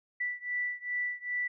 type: beating tone pair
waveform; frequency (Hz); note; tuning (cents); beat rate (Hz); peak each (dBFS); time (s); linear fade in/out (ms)
sine; 1968 / 1970.5; B6 / B6; -7 / -4; 2.5; -34 / -35; 0.2-1.48; 10
effects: none